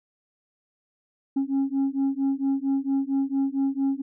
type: beating tone pair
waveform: sine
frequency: 270.7 / 275.1 Hz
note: C#4 / C#4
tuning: -41 / -13 cents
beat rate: 4.4 Hz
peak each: -23 / -23 dBFS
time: 1.36-4.02 s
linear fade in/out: 10 ms
effects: tanh soft clip ceiling -19 dBFS